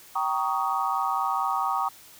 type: chord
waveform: sine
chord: Eb dominant seventh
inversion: first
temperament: just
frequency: 777.8 / 933.4 / 1120.1 / 1244.5 Hz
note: G5 / Bb5 / Db6 / Eb6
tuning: -14 / +2 / +18 / 0 cents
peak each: -29 dBFS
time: 0.15-1.89 s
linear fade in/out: 10 ms
effects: white hiss -50 dBFS RMS until 2.19 s